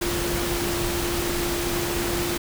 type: tone in noise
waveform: sine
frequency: 346.9 Hz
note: F4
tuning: 12 cents flat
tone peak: -27 dBFS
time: 0.01-2.38 s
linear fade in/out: 10 ms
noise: pink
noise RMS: -27 dBFS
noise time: 0.01-2.38 s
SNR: -3 dB
effects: none